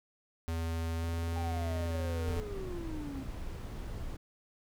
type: tone with pitch glide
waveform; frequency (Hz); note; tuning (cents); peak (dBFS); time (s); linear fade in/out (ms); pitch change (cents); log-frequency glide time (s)
square; 82.41 to 83.51; E2 to E2; 0 to +23; -33; 0.48-2.4; 0; +23; 0.99-1.05
type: click train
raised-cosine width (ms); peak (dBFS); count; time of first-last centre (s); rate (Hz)
2; -36; 31; 1.04-2.482; 20.8
type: exponential sweep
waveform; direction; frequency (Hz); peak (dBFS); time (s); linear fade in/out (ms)
triangle; down; 806 to 261.6; -38; 1.36-3.23; 2
type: noise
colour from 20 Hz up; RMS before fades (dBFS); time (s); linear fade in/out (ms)
brown; -40; 2.27-4.17; 10
effects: none